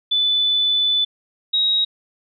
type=tone pair in turn; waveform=sine; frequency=3493 / 3801 Hz; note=A7 / A#7; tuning=-13 / +33 cents; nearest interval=minor second; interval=146 cents; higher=second; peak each=-15 dBFS; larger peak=neither; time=0.11-1.05 / 1.53-1.85 s; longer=first; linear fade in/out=10 ms; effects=none